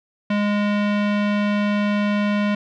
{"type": "tone with low-pass filter", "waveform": "square", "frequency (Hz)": 206.2, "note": "G#3", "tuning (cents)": -12, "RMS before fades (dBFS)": -20, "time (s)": [0.3, 2.55], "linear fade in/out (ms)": 5, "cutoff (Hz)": 2700, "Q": 1.5, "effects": []}